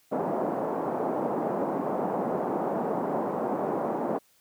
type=band-pass noise; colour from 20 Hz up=white; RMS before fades=-29 dBFS; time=0.11-4.19 s; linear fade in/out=20 ms; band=180 to 830 Hz; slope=24 dB/octave; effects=white hiss -64 dBFS RMS until 4.4 s